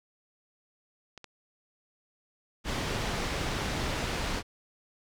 clicks, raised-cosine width 0.2 ms, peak -27 dBFS, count 3, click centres 1.177 / 1.243 / 3.697 s
pink low-pass noise, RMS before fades -32 dBFS, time 2.64-4.43 s, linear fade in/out 50 ms, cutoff 5400 Hz, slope 12 dB/octave
effects none

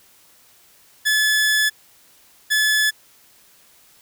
sawtooth tone pair in turn, 1721 / 1721 Hz, A6 / A6, -39 / -39 cents, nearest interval unison, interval 0 cents, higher neither, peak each -12 dBFS, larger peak neither, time 1.05-1.7 / 2.5-2.91 s, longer first, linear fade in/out 20 ms, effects white hiss -53 dBFS RMS until 4.01 s

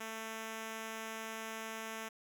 5% pulse tone, 222.2 Hz, A3, 17 cents sharp, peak -30 dBFS, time 0-2.09 s, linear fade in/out 10 ms, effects none

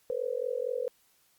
sine tone with amplitude modulation, 497.1 Hz, B4, 11 cents sharp, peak -25 dBFS, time 0.1-0.88 s, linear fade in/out 0 ms, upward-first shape sine, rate 44.3 Hz, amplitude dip 100%, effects white hiss -67 dBFS RMS until 1.38 s + Opus 48 kbps

